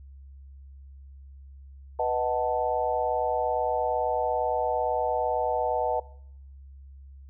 sine chord, B dominant seventh, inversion none, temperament equal, 493.9 / 622.3 / 740 / 880 Hz, B4 / D#5 / F#5 / A5, 0 / 0 / 0 / 0 cents, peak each -29 dBFS, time 1.99-6 s, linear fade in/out 5 ms, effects noise-tail reverb RT60 0.7 s tail -22 dB re dry + added 68 Hz sine -44 dBFS peak until 7.29 s

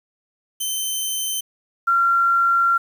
10% pulse / sine tone pair in turn, 3084 / 1373.8 Hz, G7 / F6, -29 / -29 cents, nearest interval octave + major second, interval 1400 cents, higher first, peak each -14 dBFS, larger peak neither, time 0.6-1.41 / 1.87-2.78 s, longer second, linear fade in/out 10 ms, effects 8-bit

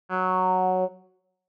10% pulse tone with low-pass filter sweep, 185 Hz, F#3, in tune, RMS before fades -23 dBFS, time 0.09-0.89 s, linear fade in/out 50 ms, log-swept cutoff 1600 to 560 Hz, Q 4.9, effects noise-tail reverb RT60 0.8 s tail -17 dB re dry

